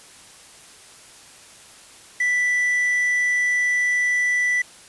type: tone with quantisation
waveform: triangle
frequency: 1975.5 Hz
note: B6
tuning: in tune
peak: -16 dBFS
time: 2.2-4.62 s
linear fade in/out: 5 ms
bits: 7
effects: white hiss -46 dBFS RMS until 4.88 s + resampled to 24000 Hz